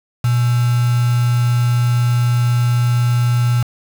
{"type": "tone with quantisation", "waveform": "sine", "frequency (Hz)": 121, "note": "B2", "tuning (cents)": -35, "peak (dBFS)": -12, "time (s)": [0.24, 3.63], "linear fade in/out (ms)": 5, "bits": 4, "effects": []}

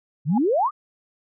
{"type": "exponential sweep", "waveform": "sine", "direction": "up", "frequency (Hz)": [130.81, 1281], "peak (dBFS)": -17, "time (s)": [0.25, 0.71], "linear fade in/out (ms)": 50}
{"type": "tone with exponential growth", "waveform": "sine", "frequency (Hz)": 829, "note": "G#5", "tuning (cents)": -3, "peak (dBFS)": -19, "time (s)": [0.29, 0.38], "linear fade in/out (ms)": 5, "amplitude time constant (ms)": 18}
{"effects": []}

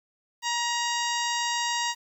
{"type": "harmonic tone", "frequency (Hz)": 947, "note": "A#5", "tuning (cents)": 27, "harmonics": [1, 2, 3, 4, 5, 6, 7, 8], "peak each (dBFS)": [-29, -32, -34, -35, -36, -37, -37, -38], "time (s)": [0.42, 1.95], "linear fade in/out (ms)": 50, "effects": ["9-bit"]}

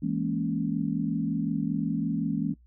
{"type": "chord", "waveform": "sine", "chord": "A# half-diminished seventh", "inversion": "second", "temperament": "equal", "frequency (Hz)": [164.81, 207.7, 233.1, 277.2], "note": ["E3", "G#3", "A#3", "C#4"], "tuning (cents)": [0, 0, 0, 0], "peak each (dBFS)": -31, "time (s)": [0.02, 2.54], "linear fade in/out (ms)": 10, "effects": ["noise-tail reverb RT60 0.2 s tail -26 dB re dry", "added 60 Hz sine -54 dBFS peak until 2.66 s"]}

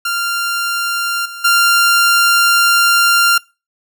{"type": "tone with level steps", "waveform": "sawtooth", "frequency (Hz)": 1390, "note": "F6", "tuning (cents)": -9, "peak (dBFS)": [-12, -23, -5], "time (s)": [0.05, 3.38], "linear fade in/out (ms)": 5, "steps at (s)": [1.25, 1.44], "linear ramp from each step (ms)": 10, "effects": ["noise-tail reverb RT60 0.3 s tail -25 dB re dry"]}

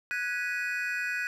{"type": "chord", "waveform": "triangle", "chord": "G# minor seventh", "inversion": "third", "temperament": "equal with one note detuned", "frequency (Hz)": [1480, 1661.2, 1949.5, 2489], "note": ["F#6", "G#6", "B6", "D#7"], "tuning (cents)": [0, 0, -23, 0], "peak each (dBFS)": [-31, -34, -36, -33], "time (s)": [0.11, 1.27], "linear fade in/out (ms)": 0, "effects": []}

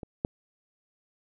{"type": "clicks", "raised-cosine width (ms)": 2, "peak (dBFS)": [-25, -13], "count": 2, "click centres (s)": [0.032, 0.249], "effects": []}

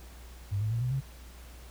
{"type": "tone with pitch steps", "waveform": "sine", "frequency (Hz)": [100.1, 107.91, 116.32, 125.39, 135.17], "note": ["G2", "A2", "A#2", "B2", "C#3"], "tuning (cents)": [37, -33, -3, 27, -43], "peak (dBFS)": -27, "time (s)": [0.51, 1.01], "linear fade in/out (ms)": 20, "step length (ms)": 100, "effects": ["added 60 Hz sine -46 dBFS peak until 1.7 s", "pink hiss -54 dBFS RMS until 1.7 s"]}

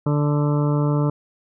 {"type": "harmonic tone", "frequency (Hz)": 146.83, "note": "D3", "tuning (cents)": 0, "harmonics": [1, 2, 3, 4, 6, 7, 8, 9], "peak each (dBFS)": [-18, -24, -28, -30, -34, -35, -36, -37], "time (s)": [0.06, 1.1], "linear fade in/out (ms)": 5, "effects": []}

